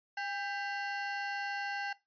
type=ring-modulated tone; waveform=35% pulse; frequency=1191 Hz; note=D6; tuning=24 cents sharp; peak=-30 dBFS; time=0.17-1.93 s; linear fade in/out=5 ms; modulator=384 Hz; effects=noise-tail reverb RT60 0.2 s tail -18 dB re dry + resampled to 11025 Hz